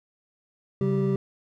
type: tone cluster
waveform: triangle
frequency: 136.7 / 193.6 / 390.7 Hz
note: C#3 / G3 / G4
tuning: -24 / -21 / -6 cents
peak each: -24 dBFS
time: 0.81-1.16 s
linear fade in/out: 2 ms
effects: none